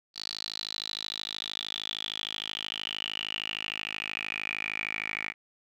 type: tone with band-pass filter sweep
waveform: 10% pulse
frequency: 53.1 Hz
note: G#1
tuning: 39 cents sharp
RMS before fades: -36 dBFS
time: 0.14-5.34 s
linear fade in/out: 50 ms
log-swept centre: 4400 to 2200 Hz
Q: 9.1
effects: none